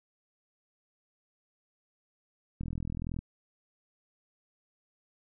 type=click train; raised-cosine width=5 ms; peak=-24 dBFS; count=25; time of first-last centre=2.61-3.19 s; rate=41.4 Hz; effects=none